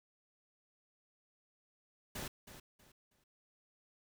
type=noise with echo; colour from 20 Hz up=pink; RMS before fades=-43 dBFS; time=2.15-2.28 s; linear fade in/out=5 ms; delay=320 ms; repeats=3; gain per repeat=-11 dB; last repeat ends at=3.24 s; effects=none